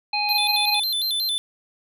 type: harmonic tone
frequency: 830.6 Hz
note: G#5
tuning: in tune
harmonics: 1 / 3 / 5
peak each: -25 / -25 / -25 dBFS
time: 0.13-0.8 s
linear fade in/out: 5 ms
type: tone with vibrato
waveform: square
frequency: 3811 Hz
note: A#7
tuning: 38 cents sharp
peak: -22 dBFS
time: 0.29-1.38 s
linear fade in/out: 0 ms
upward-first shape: square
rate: 5.5 Hz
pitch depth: 140 cents each way
effects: none